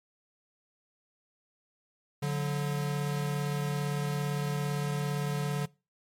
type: tone pair together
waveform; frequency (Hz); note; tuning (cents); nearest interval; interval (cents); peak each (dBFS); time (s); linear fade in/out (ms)
square; 144.85 / 182.5; D3 / F#3; -24 / -24; major third; 400; -30 / -36; 2.22-5.66; 10
effects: noise-tail reverb RT60 0.3 s tail -23 dB re dry + MP3 64 kbps